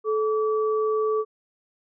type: tone pair together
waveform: sine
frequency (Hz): 433.5 / 1151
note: A4 / D6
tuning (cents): -26 / -35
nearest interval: octave + perfect fourth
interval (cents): 1691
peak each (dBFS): -21 / -29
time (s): 0.04-1.25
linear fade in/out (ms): 50
effects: none